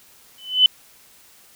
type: tone with exponential growth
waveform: sine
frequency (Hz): 3017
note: F#7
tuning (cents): +33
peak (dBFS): -6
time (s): 0.38-0.66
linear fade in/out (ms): 2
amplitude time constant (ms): 60
effects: white hiss -51 dBFS RMS until 1.55 s